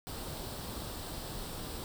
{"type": "noise with comb filter", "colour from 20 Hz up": "pink", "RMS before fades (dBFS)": -41, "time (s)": [0.07, 1.84], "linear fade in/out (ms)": 0, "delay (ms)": 0.23, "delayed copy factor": 0.5, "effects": []}